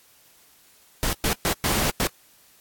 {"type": "noise bursts at uneven times", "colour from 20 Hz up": "pink", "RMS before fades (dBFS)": -23, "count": 5, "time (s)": [[1.03, 1.13], [1.24, 1.33], [1.45, 1.53], [1.64, 1.9], [2, 2.07]], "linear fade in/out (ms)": 0, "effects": ["white hiss -56 dBFS RMS until 2.6 s", "AAC 64 kbps"]}